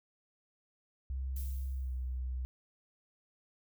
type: tone with pitch glide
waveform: sine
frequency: 65.8 to 63.34 Hz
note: C2 to B1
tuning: +10 to +44 cents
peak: -34 dBFS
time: 1.1-2.45 s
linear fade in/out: 0 ms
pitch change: -66 cents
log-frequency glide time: 1.73-1.94 s
type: noise with exponential decay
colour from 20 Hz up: violet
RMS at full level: -46 dBFS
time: 1.36-2.19 s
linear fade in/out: 5 ms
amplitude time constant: 180 ms
effects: none